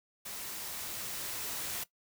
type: noise with level ramp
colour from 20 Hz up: white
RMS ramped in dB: -42 to -37 dBFS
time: 0.25-1.84 s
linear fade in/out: 10 ms
effects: noise-tail reverb RT60 0.1 s tail -17 dB re dry